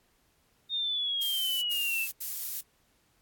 sine exponential sweep, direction down, 3697 to 2625 Hz, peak -28 dBFS, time 0.69-2.08 s, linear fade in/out 50 ms
violet noise bursts, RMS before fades -34 dBFS, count 3, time 1.21-2.612 s, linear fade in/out 10 ms, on 410 ms, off 86 ms
effects pink hiss -69 dBFS RMS until 3.21 s + AAC 64 kbps

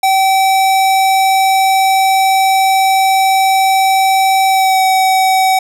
square tone with pitch glide, 769 to 758.4 Hz, G5 to F#5, -33 to +43 cents, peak -9 dBFS, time 0.03-5.59 s, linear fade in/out 5 ms, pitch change -24 cents, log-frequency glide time 4.48-4.81 s, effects none

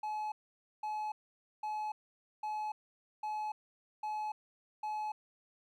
triangle tone bursts, 853 Hz, G#5, 46 cents sharp, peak -33 dBFS, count 7, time 0.03-5.12 s, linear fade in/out 5 ms, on 290 ms, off 510 ms, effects none

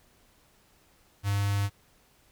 square tone with notch filter, 100.7 Hz, G2, 47 cents sharp, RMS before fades -27 dBFS, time 1.23-1.7 s, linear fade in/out 50 ms, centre 400 Hz, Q 0.59, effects pink hiss -63 dBFS RMS until 2.31 s

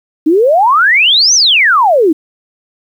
sine exponential two-way sweep, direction up then down, 293.7 to 6310 to 293.7 Hz, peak -5 dBFS, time 0.26-2.13 s, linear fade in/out 10 ms, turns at 1.34 s, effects 7-bit

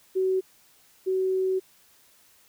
sine tone pair in turn, 376.6 / 376.6 Hz, F#4 / F#4, +31 / +31 cents, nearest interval unison, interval 0 cents, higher neither, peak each -21 / -22 dBFS, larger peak first, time 0.15-0.41 / 1.06-1.6 s, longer second, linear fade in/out 20 ms, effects white hiss -59 dBFS RMS until 2.48 s

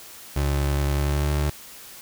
30% pulse tone with pitch glide, 70.7 to 73.49 Hz, C#2 to D2, +35 to +2 cents, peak -18 dBFS, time 0.36-1.5 s, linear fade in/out 5 ms, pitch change +67 cents, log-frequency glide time 0.91-1.3 s, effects white hiss -43 dBFS RMS until 2.01 s

